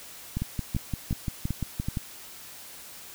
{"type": "two click trains", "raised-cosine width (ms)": 5, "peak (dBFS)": [-16, -16], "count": [10, 5], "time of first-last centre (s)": [[0.42, 1.972], [0.37, 1.885]], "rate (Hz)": [5.8, 2.64], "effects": ["white hiss -45 dBFS RMS until 3.14 s"]}